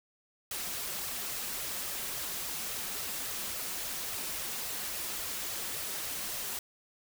white noise with flanger, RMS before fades -37 dBFS, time 0.51-6.59 s, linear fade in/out 2 ms, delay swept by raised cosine 1.5 to 5.5 ms, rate 3.6 Hz, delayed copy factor +0.5, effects none

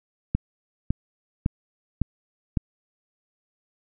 click train, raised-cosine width 5 ms, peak -9 dBFS, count 5, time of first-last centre 0.35-2.572 s, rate 1.8 Hz, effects none

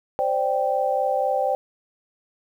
sine chord, C suspended second, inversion none, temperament equal, 523.3 / 587.3 / 784 Hz, C5 / D5 / G5, 0 / 0 / 0 cents, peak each -24 / -25 / -23 dBFS, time 0.19-1.55 s, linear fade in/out 0 ms, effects 9-bit

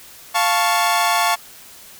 sawtooth chord, F augmented, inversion none, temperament equal, 698.5 / 880 / 1108.7 Hz, F5 / A5 / C#6, 0 / 0 / 0 cents, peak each -16 dBFS, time 0.34-1.36 s, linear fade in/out 20 ms, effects white hiss -42 dBFS RMS until 1.99 s

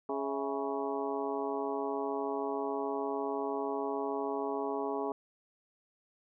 harmonic tone with a mistuned harmonic, 139 Hz, C#3, 5 cents sharp, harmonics 2 / 3 / 4 / 5 / 6 / 7 / 8, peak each -39 / -35 / -47 / -40 / -40 / -42 / -43 dBFS, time 0.09-5.12 s, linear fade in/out 2 ms, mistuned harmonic 5, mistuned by -83 cents, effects none

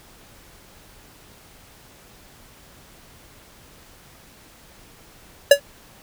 square tone with exponential decay, 567 Hz, C#5, 39 cents sharp, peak -4 dBFS, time 5.51-5.6 s, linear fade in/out 5 ms, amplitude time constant 18 ms, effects pink hiss -49 dBFS RMS until 6.02 s

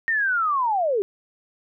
sine linear sweep, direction down, 1865 to 376.1 Hz, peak -19 dBFS, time 0.08-1.02 s, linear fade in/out 0 ms, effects none

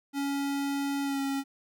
square tone with pitch glide, 279.9 to 274.6 Hz, C#4 to C#4, +17 to -16 cents, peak -29 dBFS, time 0.13-1.44 s, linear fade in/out 50 ms, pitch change -33 cents, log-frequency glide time 1.03-1.2 s, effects none

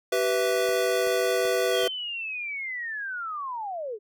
square chord, E minor, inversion first, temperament equal with one note detuned, 384.8 / 493.9 / 659.3 Hz, G4 / B4 / E5, -32 / 0 / 0 cents, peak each -28 / -26 / -29 dBFS, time 0.12-1.88 s, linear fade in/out 5 ms
click train, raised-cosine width 1 ms, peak -29 dBFS, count 4, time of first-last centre 0.69-1.835 s, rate 2.62 Hz
sine linear sweep, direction down, 3338 to 395 Hz, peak -30 dBFS, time 1.7-3.99 s, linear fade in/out 50 ms
effects none

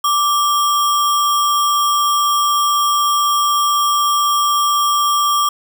sine tone with sample-and-hold, 1172 Hz, D6, 4 cents flat, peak -12 dBFS, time 0.04-5.49 s, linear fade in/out 5 ms, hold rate 4410 Hz, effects none

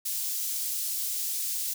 white high-pass noise, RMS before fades -31 dBFS, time 0.05-1.74 s, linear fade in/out 10 ms, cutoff 5100 Hz, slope 12 dB/octave, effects none

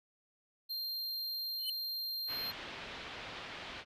square tone, 4186 Hz, C8, in tune, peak -37 dBFS, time 0.69-2.52 s, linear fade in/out 20 ms
square tone with exponential growth, 3001 Hz, F#7, 24 cents sharp, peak -33 dBFS, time 1.58-1.7 s, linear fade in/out 5 ms, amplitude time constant 24 ms
white low-pass noise, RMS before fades -46 dBFS, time 2.27-3.85 s, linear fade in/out 50 ms, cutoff 3600 Hz, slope 24 dB/octave
effects none

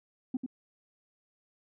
sine tone with echo, 255.8 Hz, C4, 39 cents flat, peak -26 dBFS, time 0.34-0.37 s, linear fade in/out 5 ms, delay 93 ms, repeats 1, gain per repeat -6 dB, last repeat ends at 0.463 s, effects tanh soft clip ceiling -25 dBFS

